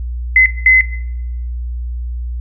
sine tone bursts at uneven times, 2043 Hz, C7, 42 cents flat, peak -4 dBFS, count 2, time 0.36-0.46 / 0.66-0.81 s, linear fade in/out 2 ms, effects noise-tail reverb RT60 0.8 s tail -18 dB re dry + added 60 Hz sine -19 dBFS peak until 2.4 s

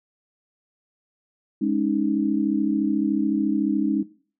sine chord, Ab suspended fourth, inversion none, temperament equal, 207.7 / 277.2 / 311.1 Hz, Ab3 / Db4 / Eb4, 0 / 0 / 0 cents, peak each -24 dBFS, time 1.61-4.03 s, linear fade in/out 10 ms, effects noise-tail reverb RT60 0.4 s tail -17 dB re dry

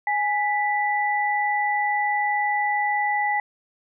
sine tone pair together, 830.6 / 1975.5 Hz, G#5 / B6, 0 / 0 cents, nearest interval octave + minor third, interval 1500 cents, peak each -22 / -24 dBFS, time 0.07-3.4 s, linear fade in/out 2 ms, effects none

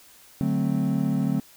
triangle chord, D dominant seventh, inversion none, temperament equal, 146.83 / 185 / 220 / 261.6 Hz, D3 / F#3 / A3 / C4, 0 / 0 / 0 / 0 cents, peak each -25 dBFS, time 0.41-1.4 s, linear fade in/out 0 ms, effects white hiss -52 dBFS RMS until 1.56 s

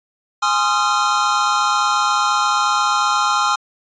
square chord, F minor seventh, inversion first, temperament equal with one note detuned, 830.6 / 1046.5 / 1244.5 / 1372.9 Hz, Ab5 / C6 / Eb6 / F6, 0 / 0 / 0 / -30 cents, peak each -22 / -22 / -21 / -20 dBFS, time 0.42-3.56 s, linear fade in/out 10 ms, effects resampled to 16000 Hz

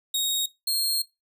sawtooth tone pair in turn, 3758 / 4236 Hz, A#7 / C8, +13 / +21 cents, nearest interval major second, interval 208 cents, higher second, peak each -20 dBFS, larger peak neither, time 0.14-0.46 / 0.67-1.02 s, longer second, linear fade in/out 5 ms, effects noise-tail reverb RT60 0.2 s tail -19 dB re dry

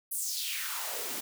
white noise with high-pass filter sweep, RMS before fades -35 dBFS, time 0.11-1.21 s, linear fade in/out 10 ms, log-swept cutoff 11000 to 210 Hz, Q 3.1, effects none

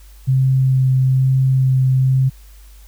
sine tone with vibrato, 131.3 Hz, C3, 6 cents sharp, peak -11 dBFS, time 0.27-2.3 s, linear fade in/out 20 ms, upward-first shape sine, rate 1.1 Hz, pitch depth 10 cents each way, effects added 50 Hz sine -39 dBFS peak until 2.87 s + white hiss -51 dBFS RMS until 2.87 s

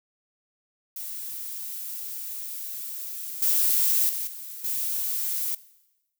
violet noise with level steps, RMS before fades -35 / -22 / -30 / -39 / -28 dBFS, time 0.96-5.55 s, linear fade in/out 5 ms, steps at 3.42 / 4.09 / 4.27 / 4.64 s, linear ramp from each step 5 ms, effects noise-tail reverb RT60 1.0 s tail -19 dB re dry

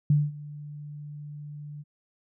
sine tone with ADSR envelope, 147.5 Hz, D3, 8 cents sharp, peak -16 dBFS, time 0.1-1.84 s, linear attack 3 ms, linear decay 210 ms, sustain -21 dB, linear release 32 ms, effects none

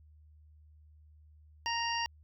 harmonic tone, 932.3 Hz, A#5, in tune, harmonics 1 / 2 / 3 / 5 / 6, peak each -34 / -38 / -37 / -41 / -41 dBFS, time 1.66-2.06 s, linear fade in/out 0 ms, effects added 76 Hz sine -56 dBFS peak until 2.23 s

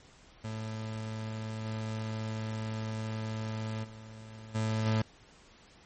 30% pulse tone with level steps, 110 Hz, A2, in tune, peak -33 / -31 / -43 / -26 / -23 dBFS, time 0.44-5.02 s, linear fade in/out 5 ms, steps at 1.64 / 3.83 / 4.54 / 4.85 s, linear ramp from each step 20 ms, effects pink hiss -58 dBFS RMS until 5.85 s + MP3 32 kbps

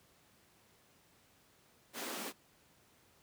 pink high-pass noise, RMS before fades -42 dBFS, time 1.93-2.33 s, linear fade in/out 50 ms, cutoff 190 Hz, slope 96 dB/octave, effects pink hiss -67 dBFS RMS until 3.22 s + high-pass 80 Hz 12 dB/octave

